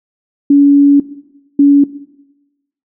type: tone bursts at uneven times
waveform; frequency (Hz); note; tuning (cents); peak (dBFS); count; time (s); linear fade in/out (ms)
sine; 283.5; C#4; +39; -3; 2; 0.5-1 / 1.59-1.84; 5
effects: noise-tail reverb RT60 1.0 s tail -17 dB re dry